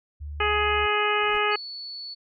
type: tone with vibrato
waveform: sine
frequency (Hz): 73.6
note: D2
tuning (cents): +4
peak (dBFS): -32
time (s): 0.2-0.87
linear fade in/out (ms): 20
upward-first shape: sine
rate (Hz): 17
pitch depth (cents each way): 12
type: harmonic tone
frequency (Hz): 418.3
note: G#4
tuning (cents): +12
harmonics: 1 / 2 / 3 / 4 / 5 / 6 / 7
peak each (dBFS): -27 / -29 / -26 / -30 / -30 / -29 / -31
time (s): 0.4-1.56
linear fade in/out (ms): 5
type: noise with exponential growth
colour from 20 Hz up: brown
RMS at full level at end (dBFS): -39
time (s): 1.02-1.38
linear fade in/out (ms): 5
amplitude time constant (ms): 78
type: tone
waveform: sine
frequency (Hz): 4435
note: C#8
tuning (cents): 0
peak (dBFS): -34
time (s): 1.51-2.15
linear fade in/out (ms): 20
effects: none